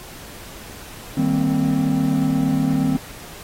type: chord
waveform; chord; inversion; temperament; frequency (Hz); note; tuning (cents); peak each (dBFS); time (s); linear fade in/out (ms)
triangle; C minor seventh; first; equal; 155.56 / 196 / 233.1 / 261.6; Eb3 / G3 / Bb3 / C4; 0 / 0 / 0 / 0; -20 / -23 / -23 / -17; 1.17-2.97; 5
effects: pink hiss -39 dBFS RMS until 3.43 s + AAC 48 kbps